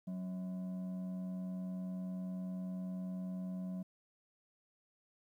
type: tone with frequency modulation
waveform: sine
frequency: 185 Hz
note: F#3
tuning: in tune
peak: -36 dBFS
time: 0.07-3.83 s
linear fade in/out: 10 ms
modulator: 460 Hz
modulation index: 0.3
effects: tanh soft clip ceiling -37 dBFS + 12-bit